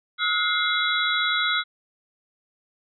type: tone cluster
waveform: sine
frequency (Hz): 1286 / 1442 / 2104 / 3393 / 3877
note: E6 / F#6 / C7 / G#7 / B7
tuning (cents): -43 / -45 / +9 / +36 / -33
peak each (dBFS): -28 / -25 / -29 / -27 / -27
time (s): 0.18-1.64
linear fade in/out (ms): 50
effects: none